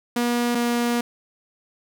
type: tone pair in turn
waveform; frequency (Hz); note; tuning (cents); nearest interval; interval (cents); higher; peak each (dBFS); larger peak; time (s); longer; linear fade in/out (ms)
sawtooth; 240 / 238.6; B3 / A#3; -49 / +41; unison; 10; first; -16; neither; 0.16-0.55 / 0.55-1.01; second; 5
effects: none